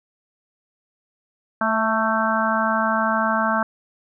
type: harmonic tone with a mistuned harmonic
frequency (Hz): 221.8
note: A3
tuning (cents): +14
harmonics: 1 / 3 / 4 / 5 / 6 / 7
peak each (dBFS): -25 / -25 / -25 / -25 / -25 / -25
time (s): 1.61-3.63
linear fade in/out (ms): 2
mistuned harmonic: 3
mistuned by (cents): -17
effects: none